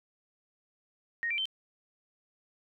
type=tone with pitch steps; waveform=sine; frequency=1864 / 2351 / 3101 Hz; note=A#6 / D7 / G7; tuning=-1 / +1 / -19 cents; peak=-29 dBFS; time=1.23-1.455 s; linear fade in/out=0 ms; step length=75 ms; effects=none